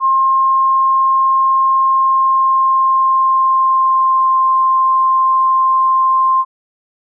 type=tone with pitch glide; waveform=sine; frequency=1064 to 1051.2 Hz; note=C6 to C6; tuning=+29 to +8 cents; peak=-9 dBFS; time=0-6.45 s; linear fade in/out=50 ms; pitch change=-21 cents; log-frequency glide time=1.83-4.39 s; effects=none